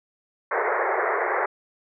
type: band-pass noise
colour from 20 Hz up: pink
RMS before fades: -24 dBFS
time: 0.51-1.46 s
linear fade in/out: 5 ms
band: 370 to 2100 Hz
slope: 96 dB/octave
effects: none